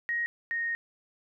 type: tone pair in turn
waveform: sine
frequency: 1881 / 1858.3 Hz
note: A#6 / A#6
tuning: +15 / -6 cents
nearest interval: unison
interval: 21 cents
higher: first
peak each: -27 / -28 dBFS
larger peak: first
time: 0.09-0.26 / 0.51-0.75 s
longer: second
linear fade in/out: 0 ms
effects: none